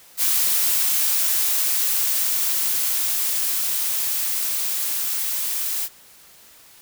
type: noise with level ramp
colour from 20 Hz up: blue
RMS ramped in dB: -19 to -25 dBFS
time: 0.17-5.89 s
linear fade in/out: 50 ms
effects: white hiss -49 dBFS RMS until 6.81 s